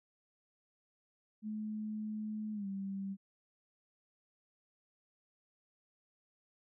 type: tone with pitch glide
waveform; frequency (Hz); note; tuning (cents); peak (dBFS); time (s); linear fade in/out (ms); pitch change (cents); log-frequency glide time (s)
sine; 214.3 to 195.38; A3 to G3; -45 to -5; -37; 1.42-3.17; 50; -160; 2.53-2.67
effects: none